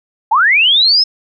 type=linear sweep; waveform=sine; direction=up; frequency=798 to 5274 Hz; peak=-7 dBFS; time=0.31-1.04 s; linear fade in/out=10 ms; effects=none